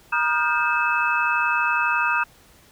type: tone cluster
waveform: sine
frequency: 951 / 1221 / 1415 / 1567 / 2603 Hz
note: A#5 / D#6 / F6 / G6 / E7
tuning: +34 / -33 / +22 / -1 / -22 cents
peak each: -25 dBFS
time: 0.12-2.24 s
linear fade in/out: 10 ms
effects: pink hiss -53 dBFS RMS until 2.71 s